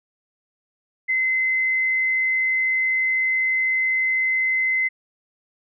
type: tone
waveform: sine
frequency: 2054 Hz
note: C7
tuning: 33 cents flat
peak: -18 dBFS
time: 1.08-4.89 s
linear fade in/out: 20 ms
effects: none